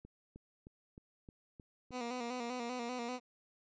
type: click train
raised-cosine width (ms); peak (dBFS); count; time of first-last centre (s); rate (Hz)
3; -39; 7; 0.05-1.908; 3.23
type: tone with vibrato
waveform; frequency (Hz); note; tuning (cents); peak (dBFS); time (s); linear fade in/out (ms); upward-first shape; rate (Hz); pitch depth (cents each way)
15% pulse; 243.4; B3; -25; -32; 1.91-3.2; 50; square; 5.1; 54
effects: resampled to 16000 Hz